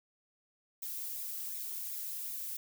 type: noise with flanger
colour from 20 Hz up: violet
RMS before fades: -40 dBFS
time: 0.82-2.57 s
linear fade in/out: 5 ms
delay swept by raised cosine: 0.65 to 2.15 ms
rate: 2.7 Hz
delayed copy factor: -0.5
effects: none